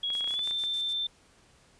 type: tone with pitch glide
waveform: sine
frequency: 3322 to 3560 Hz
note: G#7 to A7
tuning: 0 to +20 cents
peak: -28 dBFS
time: 0.03-1.07 s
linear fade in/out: 5 ms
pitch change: +120 cents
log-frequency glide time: 0.27-0.46 s
type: clicks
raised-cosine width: 0.3 ms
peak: -27 dBFS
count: 11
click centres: 0.103 / 0.152 / 0.208 / 0.243 / 0.276 / 0.308 / 0.34 / 0.392 / 0.475 / 0.51 / 0.638 s
type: noise with tremolo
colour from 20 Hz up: blue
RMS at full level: -46 dBFS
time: 0.13-0.93 s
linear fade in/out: 2 ms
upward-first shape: square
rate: 6.6 Hz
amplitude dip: 70%
effects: pink hiss -61 dBFS RMS until 1.79 s + resampled to 22050 Hz